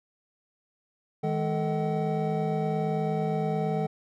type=tone cluster; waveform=triangle; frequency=159.1 / 207.9 / 438.5 / 631 / 759 Hz; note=D#3 / G#3 / A4 / D#5 / F#5; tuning=+39 / +2 / -6 / +24 / +44 cents; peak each=-27 / -31 / -29 / -35 / -31 dBFS; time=1.23-3.87 s; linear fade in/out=10 ms; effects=none